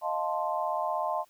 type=chord; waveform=sine; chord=F dominant seventh; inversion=third; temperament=equal; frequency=622.3 / 698.5 / 880 / 1046.5 Hz; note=Eb5 / F5 / A5 / C6; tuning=0 / 0 / 0 / 0 cents; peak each=-33 dBFS; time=0.01-1.25 s; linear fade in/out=50 ms; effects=white hiss -65 dBFS RMS until 1.29 s